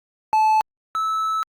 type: tone pair in turn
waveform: triangle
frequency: 869 / 1305.8 Hz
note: A5 / E6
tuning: -22 / -17 cents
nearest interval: perfect fifth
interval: 705 cents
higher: second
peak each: -12 / -18 dBFS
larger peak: first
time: 0.33-0.61 / 0.95-1.43 s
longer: second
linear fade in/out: 0 ms
effects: Opus 48 kbps